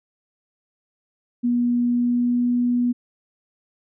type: tone with pitch glide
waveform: sine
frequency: 241.6 to 243.6 Hz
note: B3 to B3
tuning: -38 to -24 cents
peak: -17 dBFS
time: 1.43-2.93 s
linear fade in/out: 20 ms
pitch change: +14 cents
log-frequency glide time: 1.85-2.48 s
effects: none